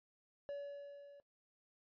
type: tone with level ramp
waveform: triangle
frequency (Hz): 569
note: C#5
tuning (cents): +45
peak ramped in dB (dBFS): -38 to -54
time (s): 0.49-1.2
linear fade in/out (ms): 0
effects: noise-tail reverb RT60 0.1 s tail -17 dB re dry + resampled to 11025 Hz